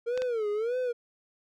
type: tone with vibrato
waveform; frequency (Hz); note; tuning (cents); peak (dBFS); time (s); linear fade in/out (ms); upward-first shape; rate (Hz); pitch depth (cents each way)
triangle; 458.6; A#4; -28; -25; 0.06-0.93; 20; sine; 1.7; 180
type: clicks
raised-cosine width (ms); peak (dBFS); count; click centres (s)
0.2; -20; 2; 0.176 / 0.22
effects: none